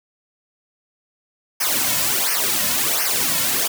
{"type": "noise with flanger", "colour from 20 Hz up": "white", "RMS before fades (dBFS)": -20, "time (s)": [1.6, 3.68], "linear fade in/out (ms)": 10, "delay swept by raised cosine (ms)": [0.26, 2.56], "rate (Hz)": 1.4, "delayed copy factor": -0.95, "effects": []}